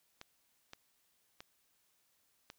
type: clicks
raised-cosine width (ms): 0.2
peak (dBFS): -30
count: 4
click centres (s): 0.214 / 0.734 / 1.405 / 2.501
effects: white hiss -75 dBFS RMS until 2.58 s